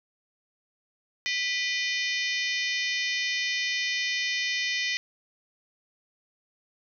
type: harmonic tone with a mistuned harmonic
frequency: 608 Hz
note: D#5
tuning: 40 cents flat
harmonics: 3 / 4 / 5 / 6 / 7 / 8 / 9 / 10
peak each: -30 / -32 / -34 / -36 / -37 / -38 / -39 / -40 dBFS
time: 1.26-4.97 s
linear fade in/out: 0 ms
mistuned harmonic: 3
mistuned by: +140 cents
effects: none